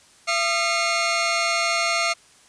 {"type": "tone cluster", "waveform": "25% pulse", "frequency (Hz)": [678, 1223, 2154, 2765], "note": ["E5", "D#6", "C7", "F7"], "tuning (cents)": [49, -30, 50, -18], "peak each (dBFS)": [-21, -23, -20, -27], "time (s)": [0.27, 2.14], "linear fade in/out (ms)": 20, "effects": ["white hiss -53 dBFS RMS until 2.48 s", "resampled to 22050 Hz"]}